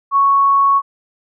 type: tone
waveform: sine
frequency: 1108.7 Hz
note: C#6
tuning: in tune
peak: -9 dBFS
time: 0.11-0.82 s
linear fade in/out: 50 ms
effects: none